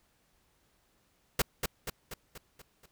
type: noise with echo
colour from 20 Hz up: pink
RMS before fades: -26 dBFS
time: 1.39-1.42 s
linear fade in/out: 5 ms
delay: 240 ms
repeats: 6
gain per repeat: -5 dB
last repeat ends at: 2.86 s
effects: pink hiss -71 dBFS RMS until 2.91 s